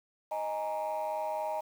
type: chord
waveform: sine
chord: D# suspended fourth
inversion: none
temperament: just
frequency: 622.3 / 829.7 / 933.4 Hz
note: D#5 / G#5 / A#5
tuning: 0 / -2 / +2 cents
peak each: -33 / -35 / -35 dBFS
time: 0.31-1.61 s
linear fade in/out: 10 ms
effects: tanh soft clip ceiling -27 dBFS + 9-bit